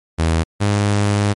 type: tone pair in turn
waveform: sawtooth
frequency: 81.4 / 102.52 Hz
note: E2 / G#2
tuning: -21 / -22 cents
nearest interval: major third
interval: 399 cents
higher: second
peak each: -10 dBFS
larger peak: neither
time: 0.18-0.44 / 0.6-1.34 s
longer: second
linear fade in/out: 20 ms
effects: MP3 48 kbps